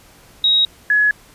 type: tone pair in turn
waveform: sine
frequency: 3797 / 1691.4 Hz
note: A#7 / G#6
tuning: +31 / +31 cents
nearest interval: octave + major second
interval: 1400 cents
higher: first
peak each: -11 dBFS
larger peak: neither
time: 0.44-0.65 / 0.9-1.11 s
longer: neither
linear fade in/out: 2 ms
effects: pink hiss -47 dBFS RMS until 1.34 s + resampled to 32000 Hz